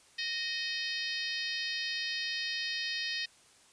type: harmonic tone with a mistuned harmonic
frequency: 619 Hz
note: D#5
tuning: 9 cents flat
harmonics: 3 / 4 / 5 / 6 / 7 / 8 / 9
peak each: -38 / -40 / -42 / -41 / -40 / -41 / -46 dBFS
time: 0.18-3.26 s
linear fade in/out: 10 ms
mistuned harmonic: 4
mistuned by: +46 cents
effects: white hiss -61 dBFS RMS until 3.72 s + resampled to 22050 Hz